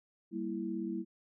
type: chord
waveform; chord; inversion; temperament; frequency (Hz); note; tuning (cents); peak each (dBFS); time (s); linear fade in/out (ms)
sine; E diminished; first; equal; 196 / 233.1 / 329.6; G3 / Bb3 / E4; 0 / 0 / 0; -39 / -40 / -37; 0.31-1.05; 50
effects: none